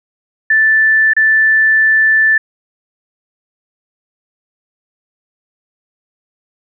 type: tone with dropouts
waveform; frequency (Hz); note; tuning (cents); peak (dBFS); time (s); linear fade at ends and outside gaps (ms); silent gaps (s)
sine; 1760; A6; 0; -7; 0.5-2.38; 5; 1.135-1.165
effects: none